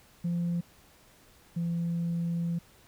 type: tone pair in turn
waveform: sine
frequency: 172.4 / 169.73 Hz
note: F3 / F3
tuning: -22 / -49 cents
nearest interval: unison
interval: 27 cents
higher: first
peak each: -25 / -26 dBFS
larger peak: first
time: 0.24-0.61 / 1.56-2.59 s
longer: second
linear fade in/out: 10 ms
effects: tanh soft clip ceiling -25 dBFS + pink hiss -59 dBFS RMS until 2.87 s